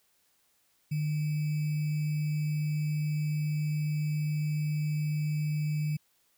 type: tone with sample-and-hold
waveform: sine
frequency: 151.2 Hz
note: D#3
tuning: 49 cents flat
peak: -27 dBFS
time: 0.91-5.97 s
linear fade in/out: 10 ms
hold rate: 2450 Hz
effects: white hiss -70 dBFS RMS until 6.37 s